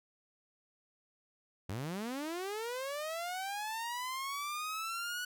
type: linear sweep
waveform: sawtooth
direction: up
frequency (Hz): 87.31 to 1480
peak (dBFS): -33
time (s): 1.69-5.25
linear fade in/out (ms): 5
effects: none